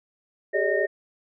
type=tone cluster; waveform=sine; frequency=387.7 / 419.3 / 571 / 624 / 1839 Hz; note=G4 / G#4 / D5 / D#5 / A#6; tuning=-19 / +17 / -49 / +5 / -24 cents; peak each=-27 dBFS; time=0.53-0.87 s; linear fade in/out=20 ms; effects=none